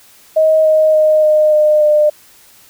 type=tone with pitch steps; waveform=sine; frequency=630 / 624.2 / 618.5 / 612.8 / 607.1 / 601.6 Hz; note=D#5 / D#5 / D#5 / D#5 / D#5 / D5; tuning=+21 / +5 / -10 / -27 / -43 / +42 cents; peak=-7 dBFS; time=0.36-2.1 s; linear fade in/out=10 ms; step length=290 ms; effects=white hiss -45 dBFS RMS until 2.69 s